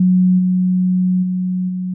sine tone with level steps, 183.2 Hz, F#3, 17 cents flat, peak -9 / -12 / -16 / -19 dBFS, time 0-1.94 s, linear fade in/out 5 ms, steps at 0.38 / 1.22 / 1.68 s, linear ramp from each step 20 ms, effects none

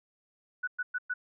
sine tone bursts, 1480 Hz, F#6, in tune, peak -29 dBFS, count 4, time 0.63-1.14 s, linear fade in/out 10 ms, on 45 ms, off 110 ms, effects none

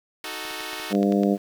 5% pulse chord, D# diminished, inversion none, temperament equal, 311.1 / 370 / 440 Hz, D#4 / F#4 / A4, 0 / 0 / 0 cents, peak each -24 dBFS, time 0.24-0.93 s, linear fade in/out 2 ms
clicks, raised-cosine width 0.2 ms, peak -19 dBFS, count 9, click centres 0.452 / 0.509 / 0.606 / 0.732 / 0.799 / 0.951 / 1.03 / 1.123 / 1.234 s
harmonic tone, 100.3 Hz, G2, 40 cents sharp, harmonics 2 / 3 / 4 / 5 / 6 / 7, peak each -20 / -24 / -26 / -28 / -30 / -31 dBFS, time 0.9-1.38 s, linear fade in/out 50 ms
effects 8-bit

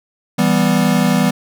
square chord, E minor, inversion none, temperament equal, 164.81 / 196 / 246.9 Hz, E3 / G3 / B3, 0 / 0 / 0 cents, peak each -18 / -16 / -17 dBFS, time 0.38-1.31 s, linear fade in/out 10 ms, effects none

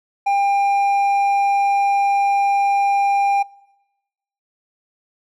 sine tone with hard clipping, 799 Hz, G5, 33 cents sharp, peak -16 dBFS, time 0.26-3.43 s, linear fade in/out 10 ms, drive 5 dB, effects noise-tail reverb RT60 1.0 s tail -23 dB re dry

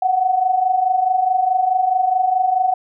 sine tone pair together, 725 / 749.7 Hz, F#5 / F#5, -35 / +23 cents, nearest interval minor second, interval 58 cents, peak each -20 / -15 dBFS, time 0.02-2.74 s, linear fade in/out 5 ms, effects none

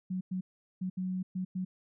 sine tone bursts at uneven times, 185 Hz, F#3, in tune, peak -31 dBFS, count 6, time 0.1-0.21 / 0.31-0.41 / 0.81-0.9 / 0.97-1.23 / 1.35-1.45 / 1.55-1.65 s, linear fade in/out 10 ms, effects none

